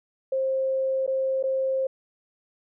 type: tone with dropouts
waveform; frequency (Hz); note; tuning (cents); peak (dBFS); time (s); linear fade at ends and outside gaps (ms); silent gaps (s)
sine; 530; C5; +22; -22; 0.32-1.87; 5; 1.065-1.076 / 1.428-1.437
effects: none